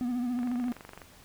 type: tone with vibrato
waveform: triangle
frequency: 245.4 Hz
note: B3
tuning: 11 cents flat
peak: -26 dBFS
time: 0.01-0.72 s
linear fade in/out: 0 ms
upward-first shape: triangle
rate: 14 Hz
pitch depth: 68 cents each way
type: click train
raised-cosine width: 0.5 ms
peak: -29 dBFS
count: 16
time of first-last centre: 0.39-1.018 s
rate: 23.9 Hz
effects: pink hiss -55 dBFS RMS until 1.24 s